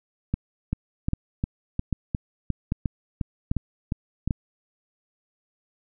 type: two click trains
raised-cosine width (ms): 5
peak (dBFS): -11 / -12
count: 6 / 11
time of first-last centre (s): 0.34-4.308 / 0.73-4.276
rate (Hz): 1.26 / 2.82
effects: none